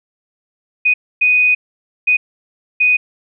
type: tone bursts at uneven times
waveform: sine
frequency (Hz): 2489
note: D#7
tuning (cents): 0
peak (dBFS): -9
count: 4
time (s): 0.85-0.94 / 1.21-1.55 / 2.07-2.17 / 2.8-2.97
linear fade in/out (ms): 10
effects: none